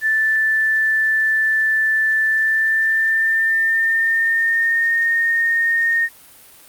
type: tone with pitch glide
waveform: sine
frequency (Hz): 1760 to 1841.1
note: A6 to A#6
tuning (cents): 0 to -22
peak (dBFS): -14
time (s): 0.01-6.09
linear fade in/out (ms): 50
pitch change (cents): +78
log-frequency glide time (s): 2.24-4.95
effects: white hiss -45 dBFS RMS until 6.68 s + Opus 48 kbps